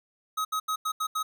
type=tone bursts at uneven times; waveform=square; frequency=1269 Hz; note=D#6; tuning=34 cents sharp; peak=-27 dBFS; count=6; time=0.37-0.45 / 0.52-0.6 / 0.68-0.76 / 0.85-0.92 / 1-1.07 / 1.15-1.23 s; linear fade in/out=10 ms; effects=none